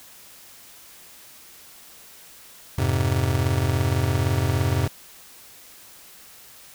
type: chord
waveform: square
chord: F minor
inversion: none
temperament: just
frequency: 87.31 / 104.77 / 130.96 Hz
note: F2 / Ab2 / C3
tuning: 0 / +16 / +2 cents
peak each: -25 dBFS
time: 2.78-4.88 s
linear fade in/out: 5 ms
effects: white hiss -47 dBFS RMS until 6.74 s